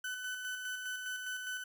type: tone with tremolo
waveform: 35% pulse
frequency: 1504 Hz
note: F#6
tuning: 28 cents sharp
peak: -35 dBFS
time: 0.04-1.64 s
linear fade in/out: 5 ms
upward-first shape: square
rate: 4.9 Hz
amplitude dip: 35%
effects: none